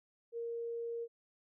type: tone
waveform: sine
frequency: 466.2 Hz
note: A#4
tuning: in tune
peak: -37 dBFS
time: 0.32-1.08 s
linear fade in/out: 50 ms
effects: none